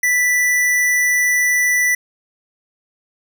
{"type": "tone", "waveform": "square", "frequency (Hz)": 1975.5, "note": "B6", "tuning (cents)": 0, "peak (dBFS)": -14, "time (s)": [0.03, 1.95], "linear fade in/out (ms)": 5, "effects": []}